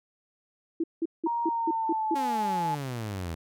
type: tone bursts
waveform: sine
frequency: 329.6 Hz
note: E4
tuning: in tune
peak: -24 dBFS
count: 7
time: 0.8-2.146 s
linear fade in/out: 5 ms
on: 38 ms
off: 180 ms
type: tone with pitch glide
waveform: sine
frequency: 938 to 855.2 Hz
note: A#5 to A5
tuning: +11 to -49 cents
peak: -26 dBFS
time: 1.26-2.75 s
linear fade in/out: 5 ms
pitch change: -160 cents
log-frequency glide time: 1.45-2.2 s
type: exponential sweep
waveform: sawtooth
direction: down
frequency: 280.5 to 79.4 Hz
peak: -28 dBFS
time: 2.15-3.35 s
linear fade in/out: 10 ms
effects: none